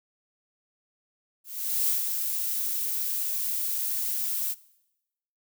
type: noise with ADSR envelope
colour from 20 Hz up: violet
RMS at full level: -24 dBFS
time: 1.44-4.55 s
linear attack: 440 ms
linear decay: 140 ms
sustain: -5 dB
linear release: 38 ms
effects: noise-tail reverb RT60 0.9 s tail -21 dB re dry